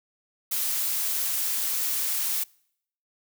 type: noise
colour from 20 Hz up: blue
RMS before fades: -27 dBFS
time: 0.51-2.44 s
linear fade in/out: 10 ms
effects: noise-tail reverb RT60 0.7 s tail -26 dB re dry